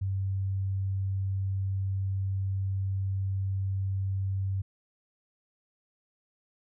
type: tone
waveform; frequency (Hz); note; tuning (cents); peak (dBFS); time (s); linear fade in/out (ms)
sine; 96.6; G2; -25; -27; 0.01-4.62; 10
effects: none